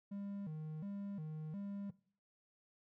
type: tone with vibrato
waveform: triangle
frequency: 176.4 Hz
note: F3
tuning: 18 cents sharp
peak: -40 dBFS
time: 0.11-1.91 s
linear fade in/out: 10 ms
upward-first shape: square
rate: 1.4 Hz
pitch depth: 220 cents each way
effects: noise-tail reverb RT60 0.5 s tail -20 dB re dry